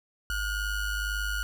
square ring-modulated tone, 740 Hz, F#5, in tune, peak -26 dBFS, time 0.3-1.43 s, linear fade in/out 0 ms, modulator 689 Hz, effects none

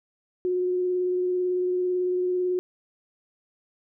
sine tone with vibrato, 362.7 Hz, F#4, 34 cents flat, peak -22 dBFS, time 0.45-2.59 s, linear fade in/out 0 ms, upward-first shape triangle, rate 18 Hz, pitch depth 17 cents each way, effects none

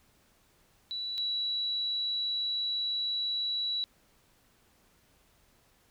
sine tone pair in turn, 3942 / 3922 Hz, B7 / B7, -4 / -13 cents, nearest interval unison, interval 9 cents, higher first, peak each -33 / -29 dBFS, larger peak second, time 0.91-1.18 / 1.18-3.84 s, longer second, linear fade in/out 0 ms, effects pink hiss -66 dBFS RMS until 5.9 s

